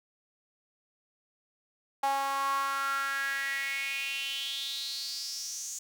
sawtooth tone with high-pass filter sweep, 274.6 Hz, C#4, 16 cents flat, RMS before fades -33 dBFS, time 2.03-5.79 s, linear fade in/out 5 ms, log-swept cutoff 830 to 6800 Hz, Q 6.5, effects none

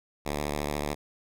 5% pulse tone with vibrato, 73.5 Hz, D2, 2 cents sharp, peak -18 dBFS, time 0.25-0.95 s, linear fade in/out 20 ms, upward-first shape triangle, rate 14 Hz, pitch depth 63 cents each way, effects none

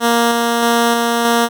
10% pulse tone with tremolo, 234.2 Hz, A#3, 8 cents sharp, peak -3 dBFS, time 0-1.49 s, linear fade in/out 50 ms, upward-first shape square, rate 1.6 Hz, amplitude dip 25%, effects none

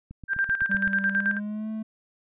click train, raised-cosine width 5 ms, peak -28 dBFS, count 7, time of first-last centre 0.11-0.874 s, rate 7.85 Hz
sine tone with tremolo, 1582 Hz, G6, 15 cents sharp, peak -20 dBFS, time 0.28-1.4 s, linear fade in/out 50 ms, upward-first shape square, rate 9.2 Hz, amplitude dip 70%
triangle tone with pitch glide, 196 to 218.7 Hz, G3 to A3, 0 to -10 cents, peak -27 dBFS, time 0.69-1.83 s, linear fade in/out 10 ms, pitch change +190 cents, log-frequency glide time 1.11-1.7 s
effects resampled to 8000 Hz

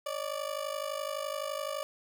30% pulse ring-modulated tone, 584 Hz, D5, 10 cents flat, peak -28 dBFS, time 0.06-1.83 s, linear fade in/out 0 ms, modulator 25.9 Hz, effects none

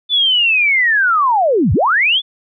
sine linear two-way sweep, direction down then up, 3520 to 70.4 to 3520 Hz, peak -10 dBFS, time 0.09-2.22 s, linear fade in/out 50 ms, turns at 1.73 s, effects none

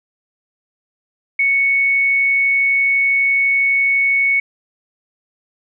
sine tone, 2217 Hz, C#7, in tune, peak -12 dBFS, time 1.39-4.4 s, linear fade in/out 5 ms, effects none

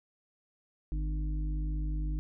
harmonic tone, 50.9 Hz, G#1, 34 cents flat, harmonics 1 / 3 / 5 / 6, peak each -30 / -40 / -52 / -44 dBFS, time 0.92-2.19 s, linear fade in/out 0 ms, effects none

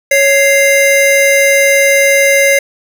square tone pair together, 554.4 / 2093 Hz, C#5 / C7, 0 / 0 cents, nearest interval octave + major seventh, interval 2300 cents, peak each -10 dBFS, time 0.11-2.59 s, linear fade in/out 5 ms, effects none

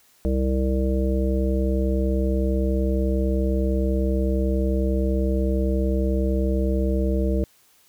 harmonic tone, 65.41 Hz, C2, in tune, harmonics 1 / 3 / 5 / 7 / 9, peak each -21 / -26 / -28 / -29 / -31 dBFS, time 0.25-7.44 s, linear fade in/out 0 ms, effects white hiss -58 dBFS RMS until 7.88 s

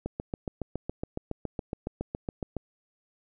click train, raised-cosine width 2 ms, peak -18 dBFS, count 19, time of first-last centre 0.06-2.567 s, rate 7.18 Hz, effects none

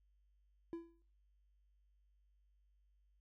triangle tone with exponential decay, 335.3 Hz, E4, 30 cents sharp, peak -37 dBFS, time 0.73-1.02 s, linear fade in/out 0 ms, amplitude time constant 62 ms, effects noise-tail reverb RT60 0.4 s tail -22 dB re dry + added 50 Hz sine -70 dBFS peak until 3.2 s

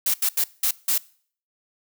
blue noise bursts at uneven times, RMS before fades -21 dBFS, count 5, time 0.06-0.14 / 0.22-0.29 / 0.37-0.44 / 0.63-0.71 / 0.88-0.98 s, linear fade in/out 5 ms, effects noise-tail reverb RT60 0.5 s tail -22 dB re dry

